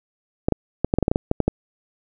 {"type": "clicks", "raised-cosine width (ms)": 2, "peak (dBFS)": -4, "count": 12, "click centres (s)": [0.485, 0.523, 0.846, 0.939, 0.986, 1.027, 1.081, 1.115, 1.159, 1.314, 1.403, 1.48], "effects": []}